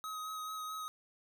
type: tone with vibrato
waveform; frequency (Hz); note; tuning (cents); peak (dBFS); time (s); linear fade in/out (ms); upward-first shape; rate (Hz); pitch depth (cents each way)
square; 1266; D#6; +30; -40; 0.04-0.88; 0; sine; 4.6; 16
effects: none